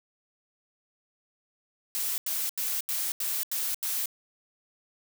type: noise bursts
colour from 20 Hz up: blue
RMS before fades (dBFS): -30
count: 7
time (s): 1.95-4.058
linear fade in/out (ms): 0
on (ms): 230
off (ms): 83
effects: none